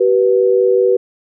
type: tone pair together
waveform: sine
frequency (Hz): 383.2 / 488.1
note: G4 / B4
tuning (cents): -39 / -20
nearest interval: major third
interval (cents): 419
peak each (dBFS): -12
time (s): 0-0.97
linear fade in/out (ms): 10
effects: none